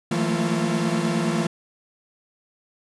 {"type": "tone cluster", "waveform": "45% pulse", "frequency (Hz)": [163, 180, 219.3, 228.7, 345.1], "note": ["E3", "F#3", "A3", "A#3", "F4"], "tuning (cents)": [-19, -47, -6, -33, -21], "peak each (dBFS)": [-26, -29, -27, -28, -28], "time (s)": [0.11, 1.47], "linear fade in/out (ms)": 5, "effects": ["resampled to 24000 Hz"]}